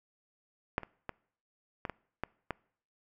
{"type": "clicks", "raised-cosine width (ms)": 0.5, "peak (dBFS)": [-13, -27, -21, -20, -20, -18, -18], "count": 7, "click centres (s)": [0.781, 0.833, 1.093, 1.852, 1.897, 2.236, 2.507], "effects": ["noise-tail reverb RT60 0.6 s tail -25 dB re dry"]}